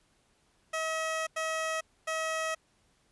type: tone bursts at uneven times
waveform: 15% pulse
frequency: 640 Hz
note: D#5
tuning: 49 cents sharp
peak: -24 dBFS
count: 3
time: 0.73-1.27 / 1.36-1.81 / 2.07-2.55 s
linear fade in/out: 10 ms
effects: pink hiss -69 dBFS RMS until 3.11 s + resampled to 24000 Hz